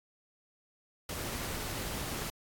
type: noise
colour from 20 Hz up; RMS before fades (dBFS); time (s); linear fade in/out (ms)
pink; -38; 1.09-2.3; 2
effects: AAC 64 kbps